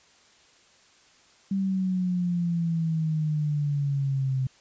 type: exponential sweep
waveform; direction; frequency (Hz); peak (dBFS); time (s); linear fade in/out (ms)
sine; down; 196 to 130; -23; 1.51-4.47; 5
effects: white hiss -58 dBFS RMS until 4.6 s + resampled to 16000 Hz